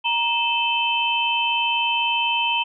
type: tone cluster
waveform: sine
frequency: 938 / 2614 / 3078 Hz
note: A#5 / E7 / G7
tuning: +11 / -15 / -32 cents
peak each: -23 dBFS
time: 0.04-2.64 s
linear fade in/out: 20 ms
effects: none